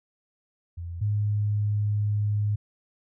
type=tone pair in turn; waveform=sine; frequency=85.7 / 104.22 Hz; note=F2 / G#2; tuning=-32 / +7 cents; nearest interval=minor third; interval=339 cents; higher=second; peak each=-32 / -22 dBFS; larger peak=second; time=0.77-1.01 / 1.01-2.56 s; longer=second; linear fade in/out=10 ms; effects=none